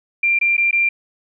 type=tone with dropouts; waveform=sine; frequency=2376 Hz; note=D7; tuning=20 cents sharp; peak=-13 dBFS; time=0.23-0.89 s; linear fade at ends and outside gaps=5 ms; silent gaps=0.389-0.412 / 0.568-0.578 / 0.711-0.728 s; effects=none